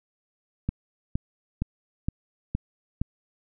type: click train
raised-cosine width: 5 ms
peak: -13 dBFS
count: 6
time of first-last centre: 0.69-3.016 s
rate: 2.15 Hz
effects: none